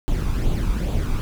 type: noise with flanger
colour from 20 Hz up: brown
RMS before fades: -21 dBFS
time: 0.08-1.21 s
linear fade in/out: 0 ms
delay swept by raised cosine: 0.27 to 0.86 ms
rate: 2.4 Hz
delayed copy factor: +0.55
effects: none